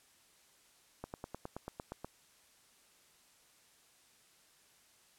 slowing click train, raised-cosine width 1 ms, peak -27 dBFS, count 10, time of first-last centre 1.04-2.046 s, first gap 99 ms, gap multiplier 1.03, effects white hiss -66 dBFS RMS until 5.18 s + low-pass 11000 Hz 12 dB/octave

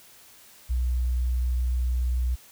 sine tone, 61.74 Hz, B1, in tune, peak -22 dBFS, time 0.69-2.36 s, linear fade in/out 20 ms, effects white hiss -52 dBFS RMS until 2.51 s

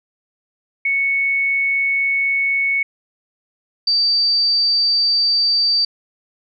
sine tone pair in turn, 2214 / 4640 Hz, C#7 / D8, -3 / -22 cents, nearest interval octave + minor second, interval 1281 cents, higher second, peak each -15 / -13 dBFS, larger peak second, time 0.85-2.83 / 3.87-5.85 s, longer neither, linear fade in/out 5 ms, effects none

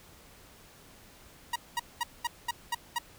sawtooth tone bursts, 952 Hz, A#5, 36 cents sharp, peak -24 dBFS, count 7, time 1.53-2.986 s, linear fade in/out 5 ms, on 28 ms, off 210 ms, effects pink hiss -55 dBFS RMS until 3.18 s

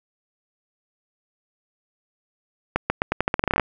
accelerating click train, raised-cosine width 0.5 ms, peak -4 dBFS, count 15, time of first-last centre 2.76-3.597 s, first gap 140 ms, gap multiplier 0.85, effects none

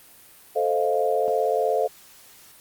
sine chord, F dominant seventh, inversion first, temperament equal, 440 / 523.3 / 622.3 / 698.5 Hz, A4 / C5 / Eb5 / F5, 0 / 0 / 0 / 0 cents, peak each -24 / -25 / -27 / -25 dBFS, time 0.55-1.88 s, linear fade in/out 20 ms, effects white hiss -50 dBFS RMS until 2.6 s + Opus 32 kbps

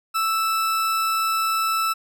40% pulse tone, 1318.5 Hz, E6, in tune, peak -19 dBFS, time 0.14-1.94 s, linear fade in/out 20 ms, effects none

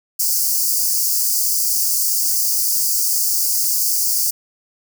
white high-pass noise, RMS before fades -18 dBFS, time 0.19-4.31 s, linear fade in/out 10 ms, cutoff 4600 Hz, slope 96 dB/octave, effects none

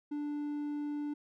triangle tone, 293.7 Hz, D4, in tune, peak -32 dBFS, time 0.11-1.14 s, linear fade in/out 10 ms, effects none

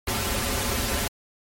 pink noise with comb filter, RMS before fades -26 dBFS, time 0.07-1.08 s, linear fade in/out 5 ms, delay 6.3 ms, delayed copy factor -0.95, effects MP3 64 kbps

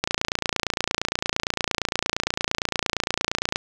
click train, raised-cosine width 0.2 ms, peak -4 dBFS, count 102, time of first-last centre 0.04-3.559 s, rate 28.7 Hz, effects none

